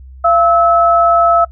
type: tone pair together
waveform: sine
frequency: 683.1 / 1300 Hz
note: F5 / E6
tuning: -38 / -24 cents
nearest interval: major seventh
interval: 1114 cents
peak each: -10 dBFS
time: 0.24-1.45 s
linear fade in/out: 10 ms
effects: noise-tail reverb RT60 0.1 s tail -22 dB re dry + added 65 Hz sine -32 dBFS peak until 1.51 s